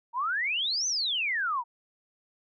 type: exponential two-way sweep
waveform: sine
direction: up then down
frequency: 910 to 6272 to 910 Hz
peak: -26 dBFS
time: 0.13-1.64 s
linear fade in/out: 50 ms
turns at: 0.87 s
effects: none